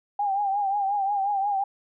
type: tone with vibrato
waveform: sine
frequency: 800 Hz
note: G5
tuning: 35 cents sharp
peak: -22 dBFS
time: 0.19-1.64 s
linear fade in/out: 5 ms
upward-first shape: triangle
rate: 5.6 Hz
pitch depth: 79 cents each way
effects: none